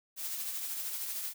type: noise with tremolo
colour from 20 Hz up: blue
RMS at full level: -36 dBFS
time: 0.16-1.34 s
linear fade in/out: 50 ms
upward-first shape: sine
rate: 13 Hz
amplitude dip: 35%
effects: none